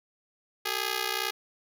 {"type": "ring-modulated tone", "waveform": "5% pulse", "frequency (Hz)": 413.6, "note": "G#4", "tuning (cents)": -7, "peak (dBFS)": -14, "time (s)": [0.65, 1.31], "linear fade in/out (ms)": 10, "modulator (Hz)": 31.1, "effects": []}